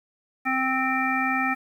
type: harmonic tone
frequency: 261.6 Hz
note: C4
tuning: in tune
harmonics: 1 / 3 / 5 / 7 / 9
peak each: -28 / -28 / -28 / -28 / -28 dBFS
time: 0.45-1.55 s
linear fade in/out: 20 ms
effects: 9-bit

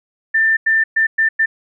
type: tone bursts at uneven times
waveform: sine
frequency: 1786 Hz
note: A6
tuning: 25 cents sharp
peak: -11 dBFS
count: 5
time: 0.34-0.57 / 0.66-0.84 / 0.96-1.07 / 1.18-1.29 / 1.39-1.46 s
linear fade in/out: 10 ms
effects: none

